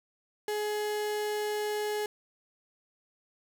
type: tone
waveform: 35% pulse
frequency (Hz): 420.7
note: G#4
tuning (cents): +22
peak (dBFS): -28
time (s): 0.48-2.06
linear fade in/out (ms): 2
effects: none